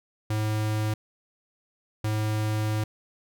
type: tone pair in turn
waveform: square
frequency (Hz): 107.6 / 107.6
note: A2 / A2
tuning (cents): -38 / -38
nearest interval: unison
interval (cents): 0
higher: neither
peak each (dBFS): -25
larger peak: neither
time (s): 0.3-0.94 / 2.04-2.84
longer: second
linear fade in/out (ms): 5
effects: none